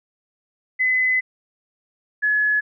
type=tone pair in turn; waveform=sine; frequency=2022 / 1700.3 Hz; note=B6 / G#6; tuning=+40 / +40 cents; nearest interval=minor third; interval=300 cents; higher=first; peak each=-16 dBFS; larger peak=neither; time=0.79-1.21 / 2.22-2.61 s; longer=first; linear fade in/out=20 ms; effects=none